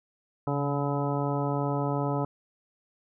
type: harmonic tone with a mistuned harmonic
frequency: 142.7 Hz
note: D3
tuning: 49 cents flat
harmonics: 1 / 2 / 3 / 4 / 5 / 6 / 7 / 9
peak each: -29 / -32 / -34 / -35 / -36 / -37 / -37 / -39 dBFS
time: 0.47-2.25 s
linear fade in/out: 2 ms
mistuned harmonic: 1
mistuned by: -33 cents
effects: none